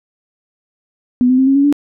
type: tone with pitch steps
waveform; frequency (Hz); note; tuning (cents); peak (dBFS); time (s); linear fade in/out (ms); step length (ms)
sine; 248.3 / 255.9 / 263.7 / 271.7 / 280 / 288.5; B3 / C4 / C4 / C#4 / C#4 / D4; +9 / -38 / +14 / -35 / +18 / -31; -8; 1.21-1.726; 0; 86
effects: none